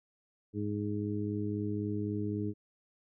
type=harmonic tone; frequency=103.83 Hz; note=G#2; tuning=in tune; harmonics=1 / 2 / 3 / 4; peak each=-36 / -37 / -36 / -40 dBFS; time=0.53-2.54 s; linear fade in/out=50 ms; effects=none